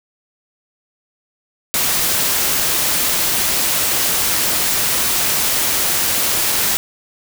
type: noise with dropouts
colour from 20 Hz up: white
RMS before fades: -17 dBFS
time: 1.74-6.77 s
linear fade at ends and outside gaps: 0 ms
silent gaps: 6.52-6.523 s
effects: none